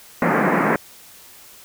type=band-pass noise; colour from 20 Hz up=pink; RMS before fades=-18 dBFS; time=0.22-0.76 s; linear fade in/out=2 ms; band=160 to 2100 Hz; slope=48 dB/octave; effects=white hiss -45 dBFS RMS until 1.64 s